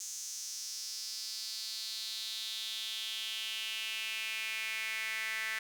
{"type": "tone with high-pass filter sweep", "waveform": "sawtooth", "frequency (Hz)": 220, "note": "A3", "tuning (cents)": 0, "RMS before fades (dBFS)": -39, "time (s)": [0, 5.59], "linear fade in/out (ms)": 5, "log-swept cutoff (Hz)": [6400, 1900], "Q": 4.3, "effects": []}